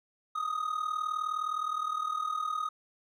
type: tone with amplitude modulation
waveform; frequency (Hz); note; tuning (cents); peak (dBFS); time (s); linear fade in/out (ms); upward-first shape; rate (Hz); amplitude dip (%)
triangle; 1247; D#6; +3; -25; 0.35-2.69; 10; sine; 39.5; 75
effects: none